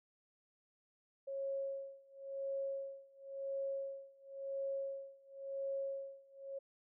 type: tone with tremolo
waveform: sine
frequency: 547 Hz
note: C#5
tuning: 23 cents flat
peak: -36 dBFS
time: 1.27-6.59 s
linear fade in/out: 10 ms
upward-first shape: sine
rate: 0.95 Hz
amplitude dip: 95%
effects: none